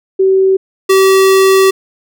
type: tone pair in turn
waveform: sine / square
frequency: 382.3 / 384.1 Hz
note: G4 / G4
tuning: -43 / -35 cents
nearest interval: unison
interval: 8 cents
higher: second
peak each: -6 dBFS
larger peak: neither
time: 0.19-0.57 / 0.89-1.71 s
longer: second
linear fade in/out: 10 ms
effects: none